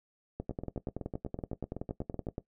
two click trains, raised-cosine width 2 ms, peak -22 / -24 dBFS, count 22 / 15, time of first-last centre 0.4-2.381 / 0.51-2.269 s, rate 10.6 / 7.96 Hz, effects noise-tail reverb RT60 0.1 s tail -17 dB re dry

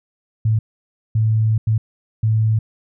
sine tone bursts at uneven times, 110 Hz, A2, in tune, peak -13 dBFS, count 4, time 0.45-0.59 / 1.15-1.58 / 1.67-1.78 / 2.23-2.59 s, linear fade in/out 5 ms, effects none

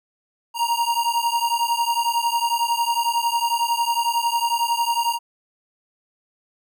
square beating tone pair, 932.3 / 943.3 Hz, A#5 / A#5, 0 / +20 cents, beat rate 11 Hz, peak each -23 dBFS, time 0.54-5.19 s, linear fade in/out 50 ms, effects none

